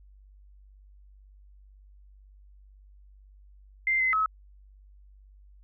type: tone with pitch steps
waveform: sine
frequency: 2088 / 2050 / 1286 Hz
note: C7 / C7 / E6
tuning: -4 / -36 / -43 cents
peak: -22 dBFS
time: 3.87-4.26 s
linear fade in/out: 2 ms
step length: 130 ms
effects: added 49 Hz sine -51 dBFS peak until 5.63 s